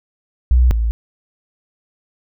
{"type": "tone pair in turn", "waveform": "sine", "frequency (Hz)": [61.74, 56.16], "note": ["B1", "A1"], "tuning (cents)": [0, 36], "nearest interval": "major second", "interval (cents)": 164, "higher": "first", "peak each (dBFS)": [-8, -14], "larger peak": "first", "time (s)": [[0.51, 0.71], [0.71, 0.91]], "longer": "neither", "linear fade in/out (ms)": 0, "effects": []}